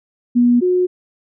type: tone pair in turn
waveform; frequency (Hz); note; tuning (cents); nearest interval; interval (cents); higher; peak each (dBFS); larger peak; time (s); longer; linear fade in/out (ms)
sine; 242.2 / 362.9; B3 / F#4; -34 / -34; perfect fifth; 700; second; -9 / -12; first; 0.35-0.61 / 0.61-0.87; neither; 20
effects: none